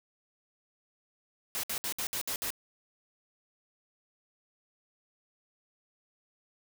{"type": "noise bursts", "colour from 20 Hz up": "white", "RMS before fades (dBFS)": -34, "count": 7, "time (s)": [1.55, 2.504], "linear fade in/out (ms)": 0, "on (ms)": 84, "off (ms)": 61, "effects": []}